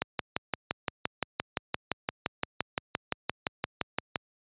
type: click train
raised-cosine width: 0.3 ms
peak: -11 dBFS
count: 25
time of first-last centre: 0.02-4.158 s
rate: 5.8 Hz
effects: high-pass 80 Hz 12 dB/octave + resampled to 8000 Hz